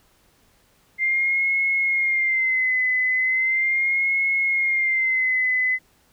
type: tone with vibrato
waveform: sine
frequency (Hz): 2093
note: C7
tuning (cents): 0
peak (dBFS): -18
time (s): 0.98-5.79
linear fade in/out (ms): 50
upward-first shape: sine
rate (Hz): 0.38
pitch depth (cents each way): 64
effects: pink hiss -60 dBFS RMS until 6.12 s